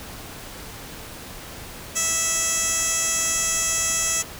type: tone with band-pass filter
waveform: 15% pulse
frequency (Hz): 655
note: E5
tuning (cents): -11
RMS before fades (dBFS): -23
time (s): 1.95-4.23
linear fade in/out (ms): 20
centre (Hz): 7600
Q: 2.4
effects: pink hiss -38 dBFS RMS until 4.39 s